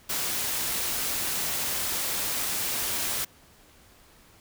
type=noise; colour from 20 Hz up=white; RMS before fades=-29 dBFS; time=0.09-3.25 s; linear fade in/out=10 ms; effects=pink hiss -56 dBFS RMS until 4.4 s